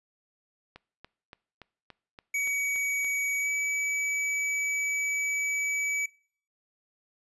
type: click train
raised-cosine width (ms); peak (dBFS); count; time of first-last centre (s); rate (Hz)
0.3; -29; 9; 0.76-3.046; 3.5
type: tone with pitch glide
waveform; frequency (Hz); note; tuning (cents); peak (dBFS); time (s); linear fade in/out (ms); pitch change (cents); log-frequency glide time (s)
square; 2264 to 2288; C#7 to D7; +36 to -46; -27; 2.34-6.06; 5; +18; 3.4-3.48
effects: noise-tail reverb RT60 0.5 s tail -23 dB re dry + resampled to 24000 Hz